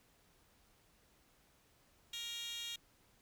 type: tone with high-pass filter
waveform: 10% pulse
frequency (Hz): 468.5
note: A#4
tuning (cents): +9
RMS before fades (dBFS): -44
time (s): 2.13-2.76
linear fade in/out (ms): 5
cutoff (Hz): 3600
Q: 4.7
effects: pink hiss -70 dBFS RMS until 3.21 s